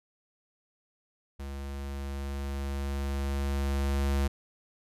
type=tone with level ramp; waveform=square; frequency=69.3 Hz; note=C#2; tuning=in tune; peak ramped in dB=-37 to -25 dBFS; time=1.39-4.28 s; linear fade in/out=10 ms; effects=resampled to 32000 Hz